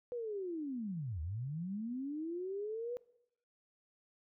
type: linear two-way sweep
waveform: sine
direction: down then up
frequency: 495.8 to 73.42 to 495.8 Hz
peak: -37 dBFS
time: 0.12-2.97 s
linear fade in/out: 0 ms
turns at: 1.21 s
effects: noise-tail reverb RT60 0.8 s tail -22 dB re dry